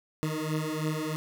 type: beating tone pair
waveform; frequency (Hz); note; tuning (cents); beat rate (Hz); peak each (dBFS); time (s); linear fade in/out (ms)
20% pulse; 153.9 / 157; D#3 / D#3; -19 / +16; 3.1; -27; 0.23-1.16; 0
effects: none